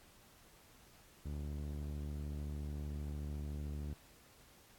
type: tone with low-pass filter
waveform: sawtooth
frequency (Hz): 73.42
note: D2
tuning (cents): 0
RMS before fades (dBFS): -42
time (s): 1.25-3.94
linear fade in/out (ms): 10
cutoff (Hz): 300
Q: 0.74
effects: pink hiss -63 dBFS RMS until 4.78 s + AAC 64 kbps